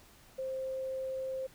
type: tone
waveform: sine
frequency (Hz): 526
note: C5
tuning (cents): +9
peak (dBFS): -34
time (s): 0.38-1.47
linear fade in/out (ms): 10
effects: pink hiss -59 dBFS RMS until 1.54 s